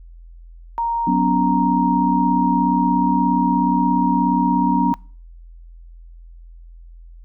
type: tone with pitch glide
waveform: sine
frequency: 932.3 to 942 Hz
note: A#5 to A#5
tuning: 0 to +18 cents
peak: -18 dBFS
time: 0.78-4.94 s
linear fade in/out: 0 ms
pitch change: +18 cents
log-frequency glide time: 0.9-3.54 s
type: chord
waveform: sine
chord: F# suspended fourth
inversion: none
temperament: equal with one note detuned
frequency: 185 / 246.9 / 283.8 Hz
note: F#3 / B3 / C#4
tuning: 0 / 0 / +41 cents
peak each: -20 dBFS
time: 1.07-4.93 s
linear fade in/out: 5 ms
effects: noise-tail reverb RT60 0.4 s tail -24 dB re dry + added 42 Hz sine -38 dBFS peak until 7.24 s